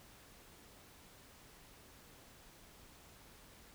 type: silence
effects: pink hiss -60 dBFS RMS until 3.74 s